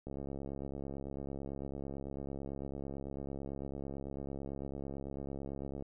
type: click train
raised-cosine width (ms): 2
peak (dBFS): -29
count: 398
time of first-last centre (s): 0.07-5.824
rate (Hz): 69
effects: none